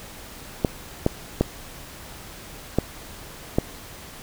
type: clicks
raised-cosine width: 2 ms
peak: -4 dBFS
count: 5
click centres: 0.648 / 1.064 / 1.41 / 2.786 / 3.585 s
effects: pink hiss -41 dBFS RMS until 4.22 s